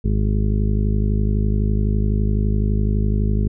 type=harmonic tone; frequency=51.91 Hz; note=G#1; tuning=in tune; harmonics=1 / 2 / 3 / 4 / 5 / 6 / 7 / 8; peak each=-18 / -21 / -28 / -24 / -35 / -38 / -34 / -33 dBFS; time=0.04-3.48 s; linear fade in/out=10 ms; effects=none